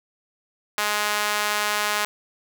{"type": "tone with high-pass filter", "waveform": "sawtooth", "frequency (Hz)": 208.9, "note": "G#3", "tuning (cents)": 10, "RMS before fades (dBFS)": -24, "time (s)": [0.78, 2.05], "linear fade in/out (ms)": 0, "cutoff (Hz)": 1100, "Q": 0.94, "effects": []}